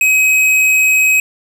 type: tone with tanh clipping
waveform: triangle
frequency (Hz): 2537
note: D#7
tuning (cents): +33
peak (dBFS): -10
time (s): 0.01-1.2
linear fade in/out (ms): 2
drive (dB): 18
effects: none